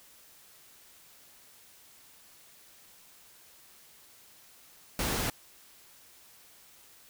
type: noise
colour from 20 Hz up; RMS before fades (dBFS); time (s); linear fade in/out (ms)
pink; -31; 4.99-5.3; 2
effects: white hiss -57 dBFS RMS until 7.09 s